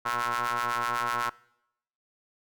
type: ring-modulated tone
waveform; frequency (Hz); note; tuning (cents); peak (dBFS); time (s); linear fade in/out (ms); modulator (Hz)
sawtooth; 119.6; A#2; +45; -20; 0.05-1.3; 10; 1200
effects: noise-tail reverb RT60 0.8 s tail -23 dB re dry